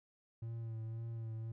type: tone with vibrato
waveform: triangle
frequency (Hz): 113.4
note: A#2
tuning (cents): -47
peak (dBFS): -38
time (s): 0.42-1.52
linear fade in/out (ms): 5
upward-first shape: sine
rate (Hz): 1.9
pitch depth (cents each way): 30
effects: none